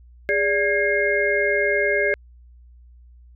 sine tone cluster, 409.9 / 581 / 1640 / 2133 Hz, G#4 / D5 / G#6 / C7, -23 / -19 / -22 / +33 cents, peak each -23 dBFS, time 0.29-2.14 s, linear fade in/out 0 ms, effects added 60 Hz sine -45 dBFS peak until 3.35 s

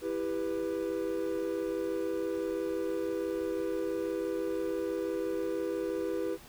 triangle chord, E minor, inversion none, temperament just, 329.6 / 395.6 / 494.4 Hz, E4 / G4 / B4, 0 / +16 / +2 cents, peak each -33 dBFS, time 0.01-6.38 s, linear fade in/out 50 ms, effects pink hiss -53 dBFS RMS until 6.48 s

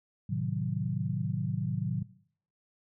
sine chord, A diminished seventh, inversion none, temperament equal, 110 / 130.81 / 155.56 / 185 Hz, A2 / C3 / Eb3 / Gb3, 0 / 0 / 0 / 0 cents, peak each -34 dBFS, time 0.29-2.03 s, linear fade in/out 10 ms, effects noise-tail reverb RT60 0.6 s tail -19 dB re dry

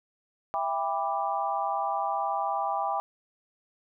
sine chord, E minor seventh, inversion none, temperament equal with one note detuned, 659.3 / 798.2 / 987.8 / 1174.7 Hz, E5 / G5 / B5 / D6, 0 / +31 / 0 / 0 cents, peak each -34 / -29 / -33 / -33 dBFS, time 0.54-3 s, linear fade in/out 0 ms, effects none

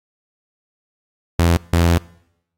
sawtooth tone bursts at uneven times, 85 Hz, F2, 46 cents flat, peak -8 dBFS, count 2, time 1.39-1.57 / 1.73-1.98 s, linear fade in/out 0 ms, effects noise-tail reverb RT60 0.8 s tail -24 dB re dry + AAC 48 kbps

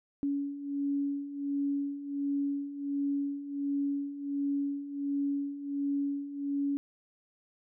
sine beating tone pair, 281 / 282.4 Hz, C#4 / C#4, +24 / +32 cents, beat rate 1.4 Hz, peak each -36 / -31 dBFS, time 0.23-6.77 s, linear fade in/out 0 ms, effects none

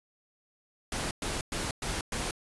pink noise bursts, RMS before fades -33 dBFS, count 5, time 0.92-2.31 s, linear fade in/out 2 ms, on 190 ms, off 110 ms, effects resampled to 24000 Hz

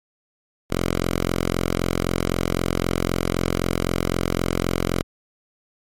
5% pulse tone, 43.87 Hz, F1, 9 cents sharp, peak -9 dBFS, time 0.7-5.03 s, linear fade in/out 10 ms, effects MP3 64 kbps

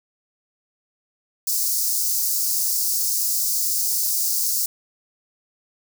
white high-pass noise, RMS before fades -22 dBFS, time 1.47-4.66 s, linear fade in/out 5 ms, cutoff 4700 Hz, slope 48 dB/octave, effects none

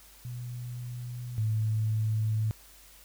sine tone pair in turn, 122.2 / 109.18 Hz, B2 / A2, -18 / -13 cents, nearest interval major second, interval 195 cents, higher first, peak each -35 / -25 dBFS, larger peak second, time 0.25-1.38 / 1.38-2.51 s, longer neither, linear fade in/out 0 ms, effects added 50 Hz sine -58 dBFS peak until 3.04 s + white hiss -55 dBFS RMS until 3.04 s

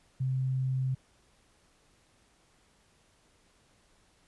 sine tone, 130.81 Hz, C3, in tune, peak -27 dBFS, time 0.2-0.95 s, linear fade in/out 10 ms, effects pink hiss -66 dBFS RMS until 4.27 s + resampled to 24000 Hz

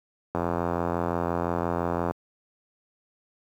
click train, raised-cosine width 1 ms, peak -12 dBFS, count 152, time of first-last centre 0.35-2.11 s, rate 85.8 Hz, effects high-pass 80 Hz 12 dB/octave + 9-bit

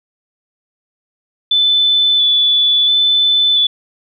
sine tone with vibrato, 3486 Hz, A7, 17 cents flat, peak -9 dBFS, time 1.51-3.67 s, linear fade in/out 5 ms, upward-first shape square, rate 0.73 Hz, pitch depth 13 cents each way, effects none

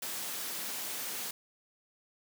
white high-pass noise, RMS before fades -38 dBFS, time 0.02-1.31 s, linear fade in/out 5 ms, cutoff 140 Hz, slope 24 dB/octave, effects none

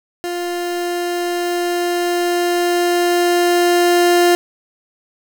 30% pulse tone with level ramp, 350.3 Hz, F4, 5 cents sharp, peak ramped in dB -18 to -7 dBFS, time 0.24-4.35 s, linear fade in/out 0 ms, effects 7-bit

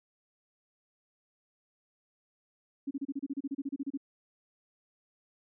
sine tone bursts, 277.2 Hz, C#4, in tune, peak -31 dBFS, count 16, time 2.87-3.975 s, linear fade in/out 10 ms, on 40 ms, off 31 ms, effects none

